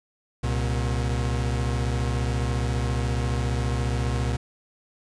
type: tone pair together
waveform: 40% pulse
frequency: 66.84 / 119.1 Hz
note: C2 / A#2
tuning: +38 / +38 cents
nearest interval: minor seventh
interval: 1000 cents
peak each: -25 dBFS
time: 0.43-4.37 s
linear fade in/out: 10 ms
effects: resampled to 22050 Hz + 9-bit